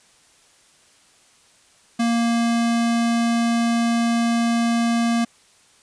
square tone, 233.1 Hz, A#3, in tune, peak -18 dBFS, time 1.99-5.25 s, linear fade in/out 10 ms, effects white hiss -55 dBFS RMS until 5.82 s + resampled to 22050 Hz

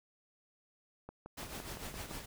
click train, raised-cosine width 1 ms, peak -32 dBFS, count 7, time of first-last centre 1.09-2.112 s, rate 5.87 Hz
pink noise with tremolo, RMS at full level -42 dBFS, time 1.37-2.26 s, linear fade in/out 10 ms, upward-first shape triangle, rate 6.7 Hz, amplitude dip 65%
effects none

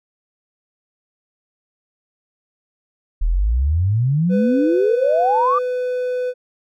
sine exponential sweep, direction up, 36.71 to 1217 Hz, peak -14 dBFS, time 3.21-5.59 s, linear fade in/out 10 ms
triangle tone, 500 Hz, B4, 21 cents sharp, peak -17 dBFS, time 4.29-6.34 s, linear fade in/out 50 ms
effects none

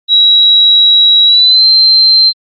sine tone with pitch glide, 3873 to 4127 Hz, B7 to C8, -35 to -25 cents, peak -3 dBFS, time 0.08-2.33 s, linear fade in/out 50 ms, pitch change +110 cents, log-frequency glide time 1.26-1.65 s, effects Opus 32 kbps

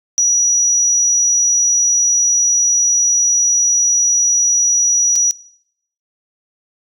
sine tone with dropouts, 5830 Hz, F#8, 26 cents flat, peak -9 dBFS, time 0.18-5.31 s, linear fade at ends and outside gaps 0 ms, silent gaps 5.156-5.16 s, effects noise-tail reverb RT60 0.7 s tail -22 dB re dry + tanh soft clip ceiling -5 dBFS

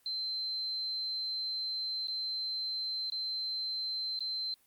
sine tone with dropouts, 4100 Hz, C8, 36 cents flat, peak -33 dBFS, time 0.06-4.54 s, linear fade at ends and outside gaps 1 ms, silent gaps 2.072-2.082 / 3.1-3.121 / 4.191-4.206 s, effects white hiss -68 dBFS RMS until 4.66 s + Opus 32 kbps

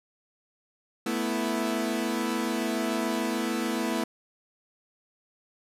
sawtooth chord, A suspended second, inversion none, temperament equal, 220 / 246.9 / 329.6 Hz, A3 / B3 / E4, 0 / 0 / 0 cents, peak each -27 dBFS, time 1.06-4.04 s, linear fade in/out 5 ms, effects resampled to 32000 Hz

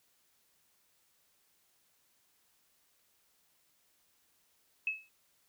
sine tone with exponential decay, 2589 Hz, E7, 32 cents flat, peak -27 dBFS, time 4.87-5.09 s, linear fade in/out 2 ms, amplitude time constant 46 ms, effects white hiss -72 dBFS RMS until 5.48 s

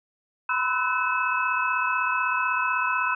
sine tone cluster, 991 / 1027 / 1300 / 1501 / 2588 Hz, B5 / C6 / E6 / F#6 / E7, +6 / -33 / -24 / +24 / -32 cents, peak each -29 / -30 / -28 / -27 / -29 dBFS, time 0.49-3.15 s, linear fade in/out 5 ms, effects none

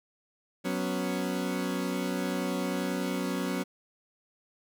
30% pulse chord, F# suspended fourth, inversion none, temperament equal, 185 / 246.9 / 277.2 Hz, F#3 / B3 / C#4, 0 / 0 / 0 cents, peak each -30 / -32 / -31 dBFS, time 0.64-3.64 s, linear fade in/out 20 ms, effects none

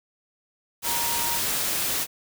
sine tone in noise, 940 Hz, A#5, 14 cents sharp, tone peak -31 dBFS, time 0.83-1.41 s, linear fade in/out 50 ms, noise white, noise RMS -26 dBFS, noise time 0.82-2.07 s, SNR -8 dB, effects none

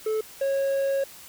triangle tone pair in turn, 435 / 548 Hz, A4 / C#5, -20 / -20 cents, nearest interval major third, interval 400 cents, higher second, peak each -21 / -20 dBFS, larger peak second, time 0.06-0.21 / 0.41-1.04 s, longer second, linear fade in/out 5 ms, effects white hiss -46 dBFS RMS until 1.28 s

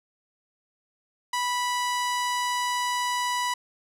sawtooth tone with low-pass filter, 984 Hz, B5, 7 cents flat, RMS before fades -27 dBFS, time 1.33-3.54 s, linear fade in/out 5 ms, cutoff 9900 Hz, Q 0.92, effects none

